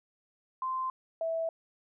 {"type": "tone pair in turn", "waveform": "sine", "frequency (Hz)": [1040, 655.2], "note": ["C6", "E5"], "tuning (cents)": [-11, -11], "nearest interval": "minor sixth", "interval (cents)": 800, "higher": "first", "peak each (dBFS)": [-30, -29], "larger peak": "second", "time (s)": [[0.62, 0.9], [1.21, 1.49]], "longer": "neither", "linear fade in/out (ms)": 2, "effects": []}